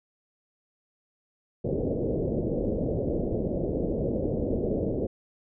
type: low-pass noise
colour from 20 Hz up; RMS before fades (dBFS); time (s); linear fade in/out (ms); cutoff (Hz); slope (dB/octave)
white; -28; 1.64-5.07; 10; 560; 48
effects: none